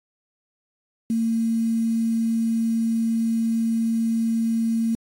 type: tone with quantisation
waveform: sine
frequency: 227.2 Hz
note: A#3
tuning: 44 cents flat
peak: -19 dBFS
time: 1.1-4.95 s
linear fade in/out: 2 ms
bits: 7
effects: AAC 48 kbps